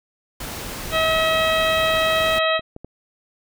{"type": "noise", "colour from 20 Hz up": "pink", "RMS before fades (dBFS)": -31, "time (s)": [0.4, 2.39], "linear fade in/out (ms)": 5}
{"type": "harmonic tone", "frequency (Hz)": 641, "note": "E5", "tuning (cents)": -49, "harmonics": [1, 2, 3, 4, 5, 6], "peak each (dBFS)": [-20, -23, -25, -26, -27, -28], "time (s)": [0.91, 2.61], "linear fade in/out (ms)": 50}
{"type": "clicks", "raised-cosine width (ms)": 2, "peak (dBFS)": -22, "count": 4, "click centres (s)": [1.938, 2.594, 2.764, 2.846]}
{"effects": []}